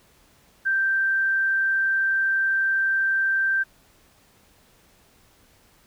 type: tone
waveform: sine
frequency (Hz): 1568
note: G6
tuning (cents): 0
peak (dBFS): -19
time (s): 0.65-3.64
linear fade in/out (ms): 20
effects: pink hiss -58 dBFS RMS until 5.86 s